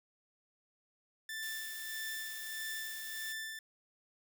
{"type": "tone with tremolo", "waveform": "sawtooth", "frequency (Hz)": 1768, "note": "A6", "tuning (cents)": 8, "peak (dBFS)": -35, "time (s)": [1.29, 3.59], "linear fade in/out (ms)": 2, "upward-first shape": "sine", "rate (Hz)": 1.6, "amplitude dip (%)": 45}
{"type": "noise", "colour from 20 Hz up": "blue", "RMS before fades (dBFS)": -47, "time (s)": [1.42, 3.33], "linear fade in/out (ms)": 10}
{"effects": []}